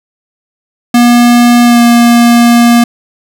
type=tone with pitch glide; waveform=square; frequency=240 to 236.8 Hz; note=B3 to A#3; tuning=-49 to +27 cents; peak=-3 dBFS; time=0.94-2.84 s; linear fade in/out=5 ms; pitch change=-24 cents; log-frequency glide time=1.64-1.81 s; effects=none